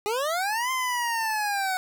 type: linear two-way sweep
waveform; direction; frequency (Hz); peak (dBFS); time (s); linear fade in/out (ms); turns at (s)
25% pulse; up then down; 400.6 to 1046.5 to 739; -21; 0.06-1.77; 0; 0.71
effects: none